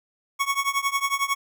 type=tone with tremolo; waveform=25% pulse; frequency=1108.7 Hz; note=C#6; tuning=in tune; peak=-15 dBFS; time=0.39-1.35 s; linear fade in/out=20 ms; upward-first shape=triangle; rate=11 Hz; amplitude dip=95%; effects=none